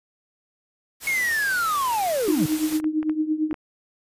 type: noise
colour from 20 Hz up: white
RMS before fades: -33 dBFS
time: 1-2.81 s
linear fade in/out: 50 ms
type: linear sweep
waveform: triangle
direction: down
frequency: 2200 to 130.81 Hz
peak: -19 dBFS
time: 1.07-2.46 s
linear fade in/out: 2 ms
type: tone with tremolo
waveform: sine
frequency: 310 Hz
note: D#4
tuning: 6 cents flat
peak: -17 dBFS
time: 2.28-3.53 s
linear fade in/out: 0 ms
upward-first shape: triangle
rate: 8.9 Hz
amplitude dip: 85%
type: clicks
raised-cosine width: 0.5 ms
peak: -22 dBFS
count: 8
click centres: 2.521 / 2.725 / 2.8 / 2.843 / 3.029 / 3.096 / 3.511 / 3.542 s
effects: resampled to 32000 Hz